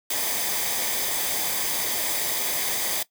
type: noise with comb filter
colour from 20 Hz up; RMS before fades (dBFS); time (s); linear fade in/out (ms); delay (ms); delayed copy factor
white; -26; 0.1-3.03; 5; 0.72; -0.55
effects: noise-tail reverb RT60 0.1 s tail -18 dB re dry